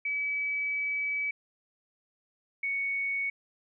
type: tone pair in turn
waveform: sine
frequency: 2288 / 2225 Hz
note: D7 / C#7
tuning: -46 / +6 cents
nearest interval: unison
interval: 48 cents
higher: first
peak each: -28 dBFS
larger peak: neither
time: 0.05-1.31 / 2.63-3.3 s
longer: first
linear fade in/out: 5 ms
effects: none